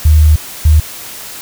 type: tone pair in turn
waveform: sine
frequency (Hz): 76.9 / 76.9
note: D#2 / D#2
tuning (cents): -20 / -20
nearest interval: unison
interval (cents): 0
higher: neither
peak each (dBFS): -3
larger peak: neither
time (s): 0.05-0.36 / 0.65-0.8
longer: first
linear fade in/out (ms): 5
effects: white hiss -28 dBFS RMS until 1.41 s